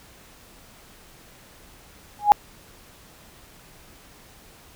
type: tone with exponential growth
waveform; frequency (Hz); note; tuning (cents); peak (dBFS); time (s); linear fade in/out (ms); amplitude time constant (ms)
sine; 828; G#5; -5; -5; 2.19-2.32; 0; 28
effects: pink hiss -50 dBFS RMS until 4.75 s